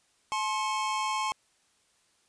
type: tone cluster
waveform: square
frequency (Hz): 862 / 1060 / 2214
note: A5 / C6 / C#7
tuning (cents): -36 / +22 / -3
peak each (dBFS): -33 / -31 / -39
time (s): 0.32-1.32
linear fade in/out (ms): 0
effects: white hiss -68 dBFS RMS until 2.28 s + resampled to 22050 Hz